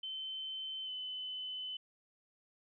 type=tone with pitch glide; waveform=sine; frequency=3076 to 3025 Hz; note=G7 to F#7; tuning=-33 to +38 cents; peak=-39 dBFS; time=0.03-1.77 s; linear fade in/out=5 ms; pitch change=-29 cents; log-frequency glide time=0.84-0.9 s; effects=none